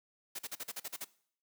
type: noise bursts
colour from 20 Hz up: white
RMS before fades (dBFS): -40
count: 9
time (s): 0.35-1.047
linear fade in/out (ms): 10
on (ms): 41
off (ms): 41
effects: noise-tail reverb RT60 0.6 s tail -20 dB re dry + high-pass 200 Hz 12 dB/octave